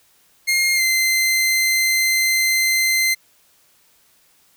sawtooth tone with pitch glide, 2129 to 2074 Hz, C7 to C7, +30 to -16 cents, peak -12 dBFS, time 0.47-3.15 s, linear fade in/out 20 ms, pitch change -46 cents, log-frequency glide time 0.75-0.82 s, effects white hiss -57 dBFS RMS until 4.56 s

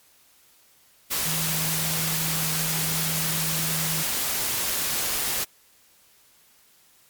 sine tone in noise, 160 Hz, D#3, 49 cents sharp, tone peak -30 dBFS, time 1.25-4.04 s, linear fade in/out 20 ms, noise white, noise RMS -26 dBFS, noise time 1.1-5.45 s, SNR -7 dB, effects white hiss -58 dBFS RMS until 7.09 s + MP3 96 kbps

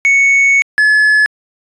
triangle tone pair in turn, 2217 / 1712.4 Hz, C#7 / A6, 0 / -47 cents, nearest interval major third, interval 447 cents, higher first, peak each -5 dBFS, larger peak neither, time 0.05-0.62 / 0.78-1.26 s, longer first, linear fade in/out 0 ms, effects resampled to 22050 Hz

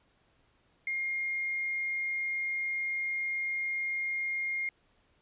sine tone, 2129 Hz, C7, 30 cents sharp, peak -30 dBFS, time 0.87-4.69 s, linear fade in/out 2 ms, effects pink hiss -69 dBFS RMS until 5.21 s + resampled to 8000 Hz

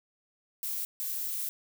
violet noise bursts at uneven times, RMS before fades -34 dBFS, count 2, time 0.63-0.85 / 1-1.49 s, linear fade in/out 0 ms, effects none

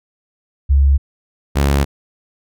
sine / sawtooth tone pair in turn, 69.3 / 70.06 Hz, C#2 / C#2, 0 / +19 cents, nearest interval unison, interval 19 cents, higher second, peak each -8 dBFS, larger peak neither, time 0.69-0.98 / 1.55-1.85 s, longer second, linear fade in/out 20 ms, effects none

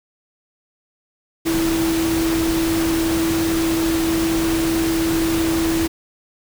sine tone in noise, 328 Hz, E4, 9 cents flat, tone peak -17 dBFS, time 1.45-5.88 s, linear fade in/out 20 ms, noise pink, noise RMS -25 dBFS, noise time 1.45-5.88 s, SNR +5 dB, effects none

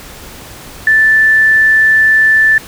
sine tone, 1760 Hz, A6, in tune, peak -5 dBFS, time 0.87-2.58 s, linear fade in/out 2 ms, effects pink hiss -32 dBFS RMS until 2.67 s

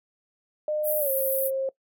sine tone with pitch glide, 607 to 534.6 Hz, D#5 to C5, -43 to +37 cents, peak -24 dBFS, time 0.68-1.69 s, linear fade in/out 2 ms, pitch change -220 cents, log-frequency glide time 0.99-1.11 s
white band-pass noise, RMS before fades -29 dBFS, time 0.83-1.51 s, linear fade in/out 50 ms, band 11000 to 16000 Hz, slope 48 dB/octave
effects noise-tail reverb RT60 0.1 s tail -21 dB re dry

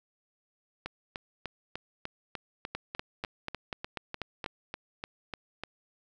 two click trains, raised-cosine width 0.3 ms, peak -18 / -20 dBFS, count 8 / 17, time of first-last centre 2.75-4.461 / 0.86-5.636 s, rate 4.09 / 3.35 Hz, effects none

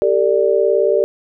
sine chord, G suspended second, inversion none, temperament equal with one note detuned, 392 / 450.8 / 587.3 Hz, G4 / A4 / D5, 0 / +42 / 0 cents, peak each -16 dBFS, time 0.02-1.04 s, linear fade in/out 0 ms, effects none

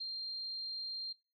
sine tone, 4186 Hz, C8, in tune, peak -38 dBFS, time 0-1.13 s, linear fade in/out 10 ms, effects noise-tail reverb RT60 0.3 s tail -21 dB re dry + AAC 32 kbps

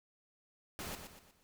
pink noise with echo, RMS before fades -43 dBFS, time 0.79-0.95 s, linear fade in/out 0 ms, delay 120 ms, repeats 4, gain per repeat -7 dB, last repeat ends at 1.43 s, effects none

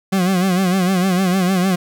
40% pulse tone with vibrato, 185.3 Hz, F#3, 3 cents sharp, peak -13 dBFS, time 0.12-1.76 s, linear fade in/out 10 ms, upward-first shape sine, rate 6.6 Hz, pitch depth 86 cents each way, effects none

